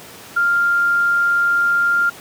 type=tone; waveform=sine; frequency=1396.9 Hz; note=F6; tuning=in tune; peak=-13 dBFS; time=0.36-2.1 s; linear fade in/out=10 ms; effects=pink hiss -38 dBFS RMS until 2.2 s + high-pass 150 Hz 12 dB/octave